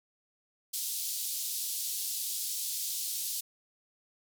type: band-pass noise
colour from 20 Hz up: white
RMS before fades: -35 dBFS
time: 0.73-3.41 s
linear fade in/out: 10 ms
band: 3700 to 16000 Hz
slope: 24 dB/octave
effects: none

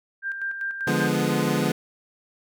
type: tone with tremolo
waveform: sine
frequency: 1588 Hz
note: G6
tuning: 22 cents sharp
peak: -25 dBFS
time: 0.22-1.1 s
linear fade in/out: 50 ms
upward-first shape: square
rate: 5.1 Hz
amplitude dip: 50%
type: chord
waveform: 25% pulse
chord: D diminished seventh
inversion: none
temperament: equal with one note detuned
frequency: 146.83 / 173.41 / 207.7 / 246.9 Hz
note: D3 / F3 / Ab3 / Cb4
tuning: 0 / -12 / 0 / 0 cents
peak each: -23 dBFS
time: 0.87-1.72 s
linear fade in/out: 5 ms
effects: none

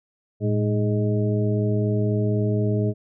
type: harmonic tone with a mistuned harmonic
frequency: 104.1 Hz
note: G#2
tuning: 5 cents sharp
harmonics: 1 / 2 / 3 / 4 / 6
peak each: -21 / -26 / -30 / -27 / -32 dBFS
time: 0.4-2.94 s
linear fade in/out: 50 ms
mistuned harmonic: 1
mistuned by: +120 cents
effects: none

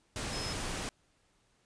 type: tone in noise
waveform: sine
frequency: 5150 Hz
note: E8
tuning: 41 cents flat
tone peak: -40 dBFS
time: 0.33-0.53 s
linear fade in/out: 0 ms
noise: pink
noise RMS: -37 dBFS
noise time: 0.16-0.89 s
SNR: -6 dB
effects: pink hiss -71 dBFS RMS until 1.65 s + resampled to 22050 Hz

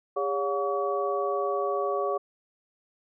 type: tone cluster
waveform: sine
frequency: 404.5 / 564 / 718 / 1135 Hz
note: G#4 / C#5 / F5 / C#6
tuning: -46 / +30 / +48 / +41 cents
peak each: -29 / -30 / -33 / -31 dBFS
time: 0.16-2.18 s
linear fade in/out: 10 ms
effects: none

